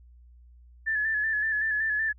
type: tone with vibrato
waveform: sine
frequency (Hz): 1738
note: A6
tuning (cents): -22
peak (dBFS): -24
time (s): 0.86-2.13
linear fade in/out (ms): 20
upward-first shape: square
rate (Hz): 5.3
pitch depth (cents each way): 36
effects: added 60 Hz sine -50 dBFS peak until 2.18 s